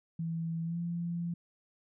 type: tone with pitch glide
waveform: sine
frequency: 164.81 to 171.12 Hz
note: E3 to F3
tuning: 0 to -35 cents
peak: -32 dBFS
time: 0.19-1.34 s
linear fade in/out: 5 ms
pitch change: +65 cents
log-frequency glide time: 0.64-0.78 s
effects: none